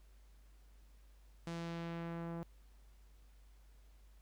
sawtooth tone with low-pass filter sweep, 168.2 Hz, E3, 35 cents sharp, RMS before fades -43 dBFS, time 1.47-2.43 s, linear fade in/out 0 ms, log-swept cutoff 7600 to 1000 Hz, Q 0.84, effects added 50 Hz sine -59 dBFS peak until 4.21 s + pink hiss -73 dBFS RMS until 4.21 s

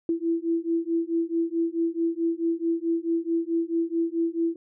sine beating tone pair, 330.7 / 335.3 Hz, E4 / E4, +6 / +30 cents, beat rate 4.6 Hz, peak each -26 dBFS, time 0.09-4.56 s, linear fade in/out 2 ms, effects none

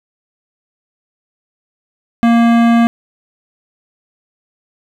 sine tone with hard clipping, 233.1 Hz, A#3, in tune, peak -9 dBFS, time 2.23-2.87 s, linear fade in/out 0 ms, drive 17 dB, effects none

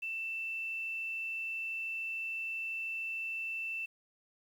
sine tone with quantisation, 2667 Hz, E7, 20 cents sharp, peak -35 dBFS, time 0.02-3.86 s, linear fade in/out 10 ms, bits 10, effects none

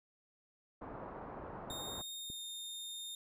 white low-pass noise, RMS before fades -47 dBFS, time 0.81-2.02 s, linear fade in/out 10 ms, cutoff 1100 Hz, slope 24 dB/octave
sawtooth tone with pitch glide, 3688 to 3656 Hz, A#7 to A#7, -19 to -34 cents, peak -40 dBFS, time 1.7-3.15 s, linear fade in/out 2 ms, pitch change -15 cents, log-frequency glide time 2.14-2.43 s
clicks, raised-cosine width 3 ms, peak -34 / -37 dBFS, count 2, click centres 1.708 / 2.301 s
effects none

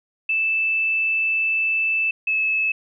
sine tone pair in turn, 2637 / 2601 Hz, E7 / E7, 0 / -24 cents, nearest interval unison, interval 24 cents, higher first, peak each -18 dBFS, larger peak neither, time 0.29-2.11 / 2.27-2.72 s, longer first, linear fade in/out 5 ms, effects none

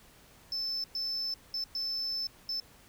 sine tone bursts at uneven times, 5274 Hz, E8, in tune, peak -29 dBFS, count 5, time 0.52-0.84 / 0.95-1.34 / 1.54-1.64 / 1.75-2.27 / 2.49-2.6 s, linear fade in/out 2 ms, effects tanh soft clip ceiling -30 dBFS + pink hiss -58 dBFS RMS until 2.88 s

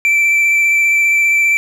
triangle tone with vibrato, 2334 Hz, D7, 11 cents flat, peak -8 dBFS, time 0.05-1.57 s, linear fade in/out 0 ms, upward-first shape square, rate 15 Hz, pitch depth 10 cents each way, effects none

